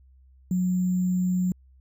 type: tone with sample-and-hold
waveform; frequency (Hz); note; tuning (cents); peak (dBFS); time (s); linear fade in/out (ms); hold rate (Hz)
sine; 181.9; F#3; -29; -21; 0.51-1.52; 2; 7350
effects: added 65 Hz sine -52 dBFS peak until 1.8 s